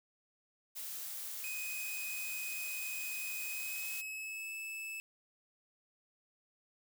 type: noise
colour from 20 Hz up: blue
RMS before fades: -43 dBFS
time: 0.75-4.02 s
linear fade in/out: 20 ms
type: tone with pitch glide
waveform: 45% pulse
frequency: 2509 to 2620 Hz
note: D#7 to E7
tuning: +14 to -11 cents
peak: -40 dBFS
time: 1.44-5 s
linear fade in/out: 0 ms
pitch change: +75 cents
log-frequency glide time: 3.44-4.54 s
effects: none